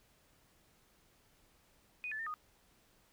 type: tone with pitch steps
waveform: sine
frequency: 2482 / 1740 / 1810 / 1238 Hz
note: D#7 / A6 / A6 / D#6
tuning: -5 / -20 / +48 / -9 cents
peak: -38 dBFS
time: 2.04-2.34 s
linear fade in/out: 0 ms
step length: 75 ms
effects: pink hiss -69 dBFS RMS until 3.12 s